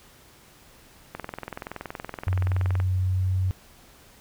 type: click train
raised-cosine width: 0.5 ms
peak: -18 dBFS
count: 36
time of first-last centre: 1.15-2.801 s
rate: 21.2 Hz
type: tone with pitch glide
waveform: sine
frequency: 92.6 to 93.41 Hz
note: F#2 to F#2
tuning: +2 to +17 cents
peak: -21 dBFS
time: 2.27-3.51 s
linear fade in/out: 0 ms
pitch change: +15 cents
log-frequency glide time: 3.01-3.36 s
effects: pink hiss -53 dBFS RMS until 4.2 s